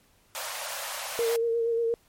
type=high-pass noise; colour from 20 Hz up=pink; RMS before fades=-35 dBFS; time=0.35-1.36 s; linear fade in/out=0 ms; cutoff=520 Hz; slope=96 dB/octave
type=tone with vibrato; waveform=sine; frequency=462.3 Hz; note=A#4; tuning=14 cents flat; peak=-23 dBFS; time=1.19-1.94 s; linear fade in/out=0 ms; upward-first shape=sine; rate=8.5 Hz; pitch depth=27 cents each way
effects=pink hiss -63 dBFS RMS until 2.08 s + MP3 64 kbps